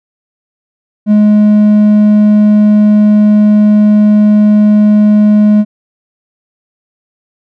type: tone with hard clipping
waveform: sine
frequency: 210 Hz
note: G#3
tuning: 19 cents sharp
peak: -4 dBFS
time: 1.06-5.65 s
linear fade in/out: 50 ms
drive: 3 dB
effects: none